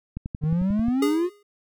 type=click train; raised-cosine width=5 ms; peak=-18 dBFS; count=9; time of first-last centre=0.17-0.884 s; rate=11.2 Hz
type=exponential sweep; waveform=triangle; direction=up; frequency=146.83 to 371.4 Hz; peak=-18 dBFS; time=0.41-1.3 s; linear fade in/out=50 ms
type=tone with exponential decay; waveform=square; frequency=411 Hz; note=G#4; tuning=18 cents flat; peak=-20 dBFS; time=1.02-1.43 s; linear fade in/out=5 ms; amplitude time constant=88 ms
effects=none